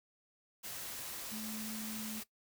sine tone in noise, 217.7 Hz, A3, 18 cents flat, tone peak -42 dBFS, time 1.31-2.21 s, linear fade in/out 20 ms, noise white, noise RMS -44 dBFS, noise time 0.63-2.24 s, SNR -1 dB, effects noise-tail reverb RT60 0.1 s tail -17 dB re dry

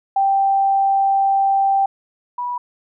sine tone pair in turn, 784 / 977.8 Hz, G5 / B5, 0 / -18 cents, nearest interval major third, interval 382 cents, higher second, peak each -13 / -21 dBFS, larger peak first, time 0.16-1.86 / 2.38-2.58 s, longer first, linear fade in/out 5 ms, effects none

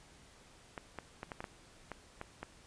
clicks, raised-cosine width 0.5 ms, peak -26 dBFS, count 9, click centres 0.778 / 0.987 / 1.231 / 1.318 / 1.405 / 1.442 / 1.917 / 2.214 / 2.43 s, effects pink hiss -60 dBFS RMS until 2.66 s + resampled to 22050 Hz

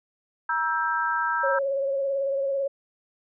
sine chord, E diminished, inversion second, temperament just, 949.3 / 1318.5 / 1582.2 Hz, Bb5 / E6 / G6, +31 / 0 / +16 cents, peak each -27 dBFS, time 0.49-1.59 s, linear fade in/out 5 ms
sine tone with vibrato, 549 Hz, C#5, 17 cents flat, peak -23 dBFS, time 1.43-2.68 s, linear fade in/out 10 ms, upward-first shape sine, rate 18 Hz, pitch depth 34 cents each way
effects none

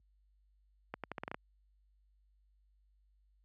accelerating click train, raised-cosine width 0.5 ms, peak -24 dBFS, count 8, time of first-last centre 0.94-1.345 s, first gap 97 ms, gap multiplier 0.82, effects added 50 Hz sine -55 dBFS peak until 3.44 s + high-pass 100 Hz 12 dB/octave

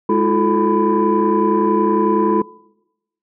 sine tone cluster, 208.7 / 324.9 / 355.7 / 436.6 / 998 Hz, G#3 / E4 / F4 / A4 / B5, +9 / -25 / +32 / -13 / +18 cents, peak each -18 dBFS, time 0.09-2.42 s, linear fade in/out 5 ms, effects noise-tail reverb RT60 0.9 s tail -23 dB re dry + tanh soft clip ceiling -6 dBFS

